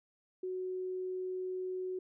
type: tone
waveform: sine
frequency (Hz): 370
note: F#4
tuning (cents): 0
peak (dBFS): -35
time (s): 0.43-1.99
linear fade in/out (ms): 5
effects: none